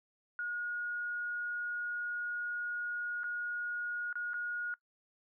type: tone with dropouts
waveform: sine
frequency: 1441 Hz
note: F#6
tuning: 46 cents flat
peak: -34 dBFS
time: 0.39-4.74 s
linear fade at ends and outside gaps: 1 ms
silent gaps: 3.234-3.241 / 4.128-4.155 / 4.334-4.341 s
effects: noise-tail reverb RT60 0.1 s tail -21 dB re dry